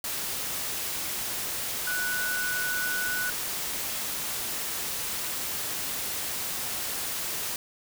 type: tone in noise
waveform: sine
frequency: 1480 Hz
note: F#6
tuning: in tune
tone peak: -28 dBFS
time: 1.87-3.3 s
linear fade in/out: 2 ms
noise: white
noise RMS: -32 dBFS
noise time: 0.04-7.56 s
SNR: +1 dB
effects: none